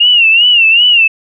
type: tone with vibrato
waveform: sine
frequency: 2794 Hz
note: F7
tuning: in tune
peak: -4 dBFS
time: 0-1.08 s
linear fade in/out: 10 ms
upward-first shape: sine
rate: 2.6 Hz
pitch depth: 110 cents each way
effects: none